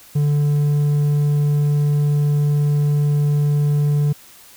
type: tone with hard clipping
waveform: sine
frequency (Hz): 146.3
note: D3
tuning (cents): -6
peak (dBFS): -15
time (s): 0.15-4.13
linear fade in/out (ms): 10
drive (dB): 3
effects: white hiss -45 dBFS RMS until 4.56 s